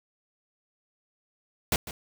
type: noise with echo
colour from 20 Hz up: pink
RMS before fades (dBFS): -24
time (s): 1.72-1.76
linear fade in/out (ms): 2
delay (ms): 150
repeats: 1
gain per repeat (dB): -14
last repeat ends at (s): 1.91
effects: none